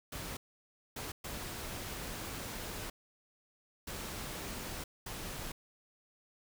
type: noise bursts at uneven times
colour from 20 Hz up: pink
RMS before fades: -42 dBFS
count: 5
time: 0.12-0.37 / 0.96-1.12 / 1.24-2.9 / 3.87-4.84 / 5.06-5.52 s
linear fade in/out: 5 ms
effects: none